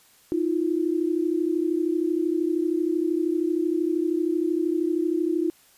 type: tone pair together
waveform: sine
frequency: 316.3 / 349.2 Hz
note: D#4 / F4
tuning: +29 / 0 cents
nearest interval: major second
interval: 171 cents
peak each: -24 dBFS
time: 0.32-5.5 s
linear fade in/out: 0 ms
effects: white hiss -57 dBFS RMS until 5.77 s + resampled to 32000 Hz